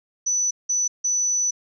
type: tone bursts at uneven times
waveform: sine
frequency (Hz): 5970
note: F#8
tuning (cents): +15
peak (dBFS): -19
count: 3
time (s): 0.26-0.51 / 0.69-0.88 / 1.04-1.51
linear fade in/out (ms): 10
effects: none